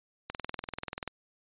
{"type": "click train", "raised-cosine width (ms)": 0.3, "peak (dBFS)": -19, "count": 17, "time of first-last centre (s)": [0.3, 1.077], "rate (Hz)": 20.6, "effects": ["resampled to 8000 Hz"]}